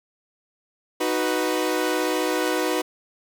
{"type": "chord", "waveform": "sawtooth", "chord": "B major", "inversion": "first", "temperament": "equal", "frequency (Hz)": [311.1, 370, 493.9], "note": ["D#4", "F#4", "B4"], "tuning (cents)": [0, 0, 0], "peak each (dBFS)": -22, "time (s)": [1, 2.82], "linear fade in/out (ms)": 10, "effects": []}